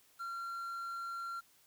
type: tone with quantisation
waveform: triangle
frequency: 1373 Hz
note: F6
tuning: 30 cents flat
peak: -37 dBFS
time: 0.19-1.41 s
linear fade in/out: 20 ms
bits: 10
effects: white hiss -67 dBFS RMS until 1.66 s